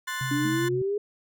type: chord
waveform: 35% pulse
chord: F# diminished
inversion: second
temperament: equal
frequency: 1046.5 / 1480 / 1760 Hz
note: C6 / F#6 / A6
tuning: 0 / 0 / 0 cents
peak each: -33 / -34 / -31 dBFS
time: 0.07-0.69 s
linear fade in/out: 10 ms
type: tone with tremolo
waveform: sine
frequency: 130.81 Hz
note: C3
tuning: in tune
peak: -28 dBFS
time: 0.21-0.82 s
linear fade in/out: 2 ms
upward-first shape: sine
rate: 9.8 Hz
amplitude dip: 30%
type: exponential sweep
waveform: sine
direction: up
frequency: 283.9 to 418.8 Hz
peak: -24 dBFS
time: 0.31-0.98 s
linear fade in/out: 5 ms
type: tone with exponential decay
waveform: sine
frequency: 220 Hz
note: A3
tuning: in tune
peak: -29 dBFS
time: 0.45-0.8 s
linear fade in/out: 5 ms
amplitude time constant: 76 ms
effects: none